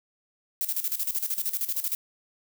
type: noise with tremolo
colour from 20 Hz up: violet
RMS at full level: -27 dBFS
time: 0.61-1.95 s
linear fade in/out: 0 ms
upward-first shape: square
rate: 13 Hz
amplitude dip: 75%
effects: none

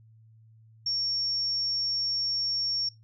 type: tone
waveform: sine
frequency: 5500 Hz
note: F8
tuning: 27 cents flat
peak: -26 dBFS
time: 0.86-2.89 s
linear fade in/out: 5 ms
effects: noise-tail reverb RT60 0.2 s tail -23 dB re dry + added 111 Hz sine -53 dBFS peak until 3.03 s

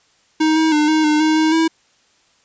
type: tone with pitch steps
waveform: square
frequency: 313.6 / 318 / 301.1 / 312.8 / 303 / 312.6 / 314.7 / 324.4 Hz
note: D#4 / D#4 / D4 / D#4 / D#4 / D#4 / D#4 / E4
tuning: +14 / +38 / +43 / +9 / -46 / +8 / +20 / -28 cents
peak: -13 dBFS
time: 0.4-1.68 s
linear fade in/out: 10 ms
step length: 160 ms
effects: white hiss -57 dBFS RMS until 2.44 s + resampled to 16000 Hz

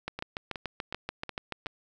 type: two click trains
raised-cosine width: 0.3 ms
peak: -17 / -20 dBFS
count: 12 / 5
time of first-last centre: 0.08-1.667 / 0.19-1.661 s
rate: 6.93 / 2.72 Hz
effects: none

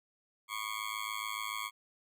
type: tone with amplitude modulation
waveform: 20% pulse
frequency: 1100 Hz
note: C#6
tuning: 14 cents flat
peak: -27 dBFS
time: 0.48-1.71 s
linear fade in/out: 50 ms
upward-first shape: sine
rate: 107 Hz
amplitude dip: 100%
effects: none

